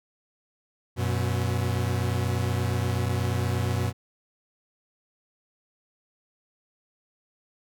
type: tone pair together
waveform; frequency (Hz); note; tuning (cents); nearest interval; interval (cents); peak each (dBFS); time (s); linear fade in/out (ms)
40% pulse; 92.5 / 120.86; F#2 / B2; 0 / -37; perfect fourth; 463; -26; 0.96-3.93; 50
effects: none